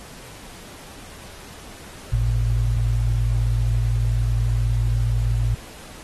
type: tone pair together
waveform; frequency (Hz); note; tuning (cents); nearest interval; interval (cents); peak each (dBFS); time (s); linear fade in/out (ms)
sine; 53.61 / 113.6; A1 / A#2; -44 / -44; octave + minor second; 1300; -20; 2.12-5.55; 5
effects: pink hiss -42 dBFS RMS until 6.03 s + AAC 32 kbps